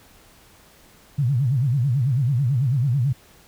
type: tone with vibrato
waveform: sine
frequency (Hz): 130.1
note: C3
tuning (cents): -9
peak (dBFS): -17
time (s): 1.18-3.13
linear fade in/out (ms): 10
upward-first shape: sine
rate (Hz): 9.1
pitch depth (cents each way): 210
effects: pink hiss -52 dBFS RMS until 3.47 s